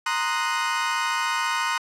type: chord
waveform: 30% pulse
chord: C half-diminished seventh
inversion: third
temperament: equal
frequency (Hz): 932.3 / 1046.5 / 1244.5 / 1480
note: Bb5 / C6 / Eb6 / Gb6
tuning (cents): 0 / 0 / 0 / 0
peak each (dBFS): -25 / -26 / -26 / -26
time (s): 0.06-1.78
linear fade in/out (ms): 5
effects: low-pass 8000 Hz 12 dB/octave